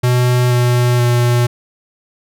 square tone with pitch steps, 123.9 / 122.48 / 121.07 Hz, B2 / B2 / B2, +6 / -14 / -34 cents, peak -11 dBFS, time 0.03-1.47 s, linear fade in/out 10 ms, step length 480 ms, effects none

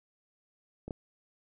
clicks, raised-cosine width 2 ms, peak -27 / -22 dBFS, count 2, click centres 0.88 / 0.908 s, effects none

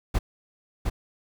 brown noise with echo, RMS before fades -22 dBFS, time 0.14-0.19 s, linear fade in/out 10 ms, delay 710 ms, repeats 1, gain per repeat -3 dB, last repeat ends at 0.9 s, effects none

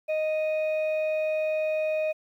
sine tone pair together, 622 / 2488 Hz, D#5 / D#7, -1 / -1 cents, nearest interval 2 octaves, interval 2400 cents, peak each -23 / -34 dBFS, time 0.08-2.13 s, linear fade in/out 20 ms, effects tanh soft clip ceiling -20 dBFS + 10-bit

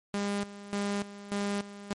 sawtooth tone with tremolo, 202.2 Hz, G#3, 46 cents flat, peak -25 dBFS, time 0.14-1.93 s, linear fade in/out 0 ms, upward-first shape square, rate 1.7 Hz, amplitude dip 80%, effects MP3 48 kbps

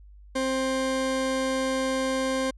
40% pulse tone pair together, 263.3 / 526.6 Hz, C4 / C5, +11 / +11 cents, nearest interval octave, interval 1200 cents, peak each -27 dBFS, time 0.35-2.51 s, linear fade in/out 10 ms, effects added 50 Hz sine -46 dBFS peak until 2.57 s + resampled to 24000 Hz

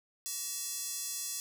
square tone with high-pass filter, 378.3 Hz, F#4, 38 cents sharp, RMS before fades -38 dBFS, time 0.26-1.4 s, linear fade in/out 0 ms, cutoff 6500 Hz, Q 1.5, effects 10-bit

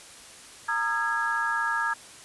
sine tone cluster, 923 / 1228 / 1344 / 1655 Hz, A#5 / D#6 / E6 / G#6, -17 / -23 / +33 / -6 cents, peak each -30 / -32 / -32 / -27 dBFS, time 0.68-1.94 s, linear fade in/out 10 ms, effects white hiss -47 dBFS RMS until 2.24 s + resampled to 24000 Hz

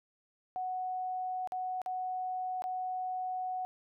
sine tone with dropouts, 740 Hz, F#5, in tune, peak -33 dBFS, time 0.56-3.65 s, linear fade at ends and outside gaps 0 ms, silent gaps 1.474-1.521 / 1.817-1.861 / 2.621-2.64 s, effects none

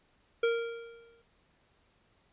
square tone with exponential decay, 464.4 Hz, A#4, 7 cents flat, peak -24 dBFS, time 0.43-1.22 s, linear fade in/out 5 ms, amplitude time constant 170 ms, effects pink hiss -69 dBFS RMS until 2.32 s + resampled to 8000 Hz

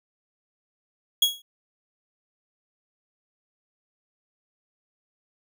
40% pulse tone with exponential decay, 3322 Hz, G#7, in tune, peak -13 dBFS, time 1.22-1.42 s, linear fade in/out 5 ms, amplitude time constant 43 ms, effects none

